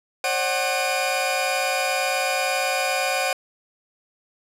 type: tone cluster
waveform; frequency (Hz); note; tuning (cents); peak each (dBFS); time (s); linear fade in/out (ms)
sawtooth; 538 / 596 / 747 / 2432; C5 / D5 / F#5 / D#7; +48 / +25 / +16 / -40; -23 / -27 / -21 / -23; 0.24-3.33; 2
effects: low-pass 12000 Hz 12 dB/octave